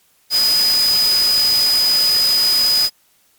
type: tone in noise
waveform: sine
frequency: 4978 Hz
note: D#8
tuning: in tune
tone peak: -12 dBFS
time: 0.3-2.9 s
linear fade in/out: 50 ms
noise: white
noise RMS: -23 dBFS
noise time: 0.3-2.9 s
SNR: +8 dB
effects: white hiss -57 dBFS RMS until 3.38 s + MP3 96 kbps